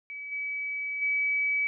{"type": "tone with level steps", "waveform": "sine", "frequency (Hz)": 2285, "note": "D7", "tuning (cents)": -48, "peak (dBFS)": [-36, -30, -24], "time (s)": [0.1, 1.67], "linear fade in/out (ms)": 0, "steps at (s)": [0.31, 1.01], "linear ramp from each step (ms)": 20, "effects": []}